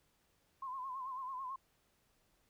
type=tone with vibrato; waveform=sine; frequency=1044 Hz; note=C6; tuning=4 cents flat; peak=-40 dBFS; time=0.62-1.56 s; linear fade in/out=5 ms; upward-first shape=sine; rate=9.1 Hz; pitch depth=77 cents each way; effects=pink hiss -75 dBFS RMS until 2.49 s